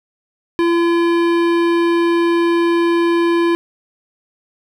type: tone with hard clipping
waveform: sine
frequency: 340 Hz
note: F4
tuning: 46 cents flat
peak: -14 dBFS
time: 0.59-3.55 s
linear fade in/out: 0 ms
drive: 16 dB
effects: none